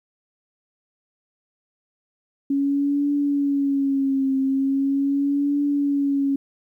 sine tone with vibrato, 277.2 Hz, C#4, in tune, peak -18 dBFS, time 2.5-6.36 s, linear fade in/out 5 ms, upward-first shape triangle, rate 0.4 Hz, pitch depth 66 cents each way, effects 10-bit

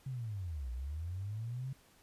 sine linear two-way sweep, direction down then up, 136.3 to 58.4 to 136.1 Hz, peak -37 dBFS, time 0.06-1.73 s, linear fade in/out 5 ms, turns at 0.71 s, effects pink hiss -65 dBFS RMS until 2.02 s + resampled to 32000 Hz

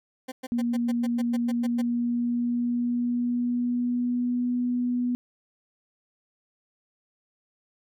20% pulse tone bursts, 258.4 Hz, C4, 21 cents flat, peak -28 dBFS, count 11, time 0.28-1.82 s, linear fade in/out 10 ms, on 40 ms, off 110 ms
sine tone with pitch glide, 237.7 to 245.5 Hz, A#3 to B3, +34 to -10 cents, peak -23 dBFS, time 0.52-5.15 s, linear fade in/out 0 ms, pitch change +56 cents, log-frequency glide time 1.51-4.51 s
effects none

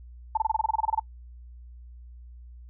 sine tone bursts, 883 Hz, A5, 6 cents sharp, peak -20 dBFS, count 14, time 0.35-0.997 s, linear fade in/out 5 ms, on 23 ms, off 25 ms, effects noise-tail reverb RT60 0.1 s tail -24 dB re dry + added 60 Hz sine -43 dBFS peak until 2.69 s

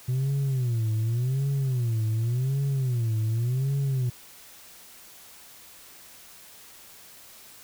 sine tone with vibrato, 123.47 Hz, B2, in tune, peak -20 dBFS, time 0.08-4.1 s, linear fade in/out 10 ms, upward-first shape sine, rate 0.88 Hz, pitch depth 210 cents each way, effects tanh soft clip ceiling -22 dBFS + white hiss -49 dBFS RMS until 7.63 s

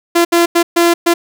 sawtooth tone bursts at uneven times, 341.7 Hz, F4, 38 cents flat, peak -4 dBFS, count 5, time 0.15-0.25 / 0.32-0.46 / 0.55-0.63 / 0.76-0.94 / 1.06-1.14 s, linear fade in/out 10 ms, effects none

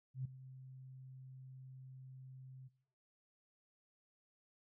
sine tone with ADSR envelope, 130.7 Hz, C3, 1 cent flat, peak -36 dBFS, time 0.14-2.69 s, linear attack 110 ms, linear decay 7 ms, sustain -15 dB, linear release 23 ms, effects noise-tail reverb RT60 0.7 s tail -21 dB re dry

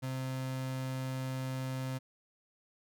35% pulse tone, 130.81 Hz, C3, in tune, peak -33 dBFS, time 0.02-1.99 s, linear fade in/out 20 ms, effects none

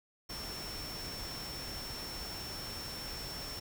sine tone in noise, 5420 Hz, E8, 47 cents sharp, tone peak -43 dBFS, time 0.29-3.6 s, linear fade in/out 10 ms, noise pink, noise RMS -44 dBFS, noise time 0.29-3.6 s, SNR -2 dB, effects none

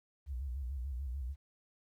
sine tone with vibrato, 65.41 Hz, C2, in tune, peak -36 dBFS, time 0.26-1.36 s, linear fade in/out 50 ms, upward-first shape square, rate 6.8 Hz, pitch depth 120 cents each way, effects 12-bit

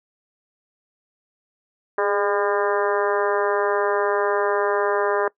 harmonic tone with a mistuned harmonic, 201.8 Hz, G#3, 49 cents flat, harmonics 2 / 3 / 4 / 5 / 6 / 7 / 8 / 9, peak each -22 / -25 / -29 / -27 / -29 / -33 / -30 / -34 dBFS, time 1.98-5.28 s, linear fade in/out 2 ms, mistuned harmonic 2, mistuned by +34 cents, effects noise-tail reverb RT60 0.1 s tail -23 dB re dry

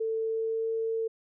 sine tone with pitch glide, 446 to 449.6 Hz, A4 to A4, +23 to +37 cents, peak -27 dBFS, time 0-1.08 s, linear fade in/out 10 ms, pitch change +14 cents, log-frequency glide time 0.23-0.65 s, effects none

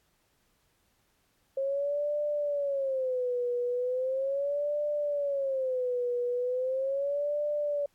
sine tone with vibrato, 536 Hz, C5, 42 cents sharp, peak -27 dBFS, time 1.57-7.86 s, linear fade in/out 5 ms, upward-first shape sine, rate 0.38 Hz, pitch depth 170 cents each way, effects pink hiss -71 dBFS RMS until 7.94 s + AAC 64 kbps

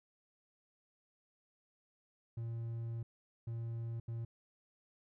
triangle tone bursts at uneven times, 115.5 Hz, A#2, 16 cents flat, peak -36 dBFS, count 3, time 2.37-3.03 / 3.47-4 / 4.08-4.25 s, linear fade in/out 5 ms, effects none

